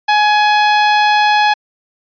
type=tone; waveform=sawtooth; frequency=840 Hz; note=G#5; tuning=19 cents sharp; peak=-5 dBFS; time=0.08-1.54 s; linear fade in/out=10 ms; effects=resampled to 11025 Hz

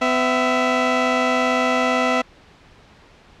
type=tone pair together; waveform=15% pulse; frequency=253.1 / 661.8 Hz; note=B3 / E5; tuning=+43 / +7 cents; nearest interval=octave + perfect fourth; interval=1664 cents; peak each=-13 dBFS; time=0.01-2.22 s; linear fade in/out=10 ms; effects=pink hiss -49 dBFS RMS until 3.4 s + low-pass 4000 Hz 12 dB/octave

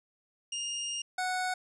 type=tone pair in turn; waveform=25% pulse; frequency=2829 / 737.7 Hz; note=F7 / F#5; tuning=+22 / -5 cents; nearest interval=octave + major seventh; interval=2327 cents; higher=first; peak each=-29 / -26 dBFS; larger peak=second; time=0.52-1.02 / 1.18-1.54 s; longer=first; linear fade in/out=5 ms; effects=resampled to 24000 Hz

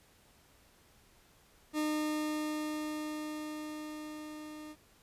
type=tone with level ramp; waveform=40% pulse; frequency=304.9 Hz; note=D#4; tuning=35 cents flat; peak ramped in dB=-29 to -44 dBFS; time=1.73-4.76 s; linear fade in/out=50 ms; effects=pink hiss -64 dBFS RMS until 5.02 s + resampled to 32000 Hz

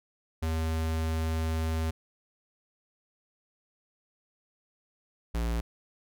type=tone pair in turn; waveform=square; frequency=80.4 / 57.56 Hz; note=E2 / A#1; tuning=-43 / -21 cents; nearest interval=tritone; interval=578 cents; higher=first; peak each=-28 / -28 dBFS; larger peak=neither; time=0.42-1.91 / 5.34-5.61 s; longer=first; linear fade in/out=10 ms; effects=none

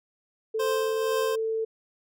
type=tone with pitch glide; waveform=sine; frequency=440.9 to 445 Hz; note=A4 to A4; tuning=+4 to +20 cents; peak=-25 dBFS; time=0.54-1.65 s; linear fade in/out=10 ms; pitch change=+16 cents; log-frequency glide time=0.8-1.08 s
type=tone with tremolo; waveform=25% pulse; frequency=523.3 Hz; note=C5; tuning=in tune; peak=-22 dBFS; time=0.59-1.36 s; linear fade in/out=10 ms; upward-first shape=triangle; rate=2.1 Hz; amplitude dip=55%
effects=none

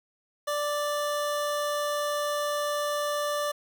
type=tone; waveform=25% pulse; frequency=587.3 Hz; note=D5; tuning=in tune; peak=-23 dBFS; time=0.47-3.52 s; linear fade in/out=10 ms; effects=9-bit

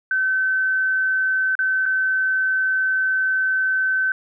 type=tone with dropouts; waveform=sine; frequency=1531 Hz; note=G6; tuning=41 cents flat; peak=-17 dBFS; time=0.11-4.12 s; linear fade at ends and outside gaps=2 ms; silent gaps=1.553-1.59 / 1.856-1.861 s; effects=none

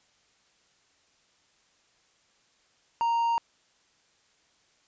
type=tone; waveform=triangle; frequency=930 Hz; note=A#5; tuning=4 cents flat; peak=-21 dBFS; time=3.01-3.38 s; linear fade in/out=0 ms; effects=white hiss -66 dBFS RMS until 4.87 s + resampled to 16000 Hz

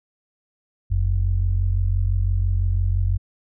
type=tone pair together; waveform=sine; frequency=45.48 / 91.4 Hz; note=F#1 / F#2; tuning=-29 / -21 cents; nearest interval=octave; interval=1208 cents; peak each=-20 dBFS; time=0.9-3.18 s; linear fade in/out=20 ms; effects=none

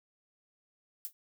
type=noise with exponential decay; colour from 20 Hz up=violet; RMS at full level=-34 dBFS; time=1.05-1.13 s; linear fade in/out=0 ms; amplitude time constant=17 ms; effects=none

